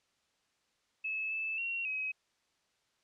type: tone with pitch steps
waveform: sine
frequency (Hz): 2598 / 2626 / 2739 / 2542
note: E7 / E7 / F7 / D#7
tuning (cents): -26 / -7 / -34 / +36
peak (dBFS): -33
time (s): 1.04-2.12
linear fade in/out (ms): 10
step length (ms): 270
effects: white hiss -75 dBFS RMS until 3.03 s + low-pass 6000 Hz 12 dB/octave